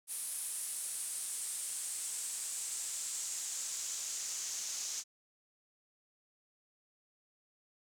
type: noise with band-pass filter sweep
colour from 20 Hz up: pink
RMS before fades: -40 dBFS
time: 0.07-5.04 s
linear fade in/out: 50 ms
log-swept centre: 10000 to 6400 Hz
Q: 3.5
effects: none